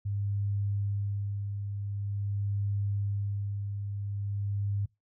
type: tone with tremolo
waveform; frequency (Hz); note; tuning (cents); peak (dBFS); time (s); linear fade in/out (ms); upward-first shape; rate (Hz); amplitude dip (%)
sine; 100.9; G#2; -49; -27; 0.05-4.86; 10; sine; 0.46; 45
effects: noise-tail reverb RT60 0.2 s tail -23 dB re dry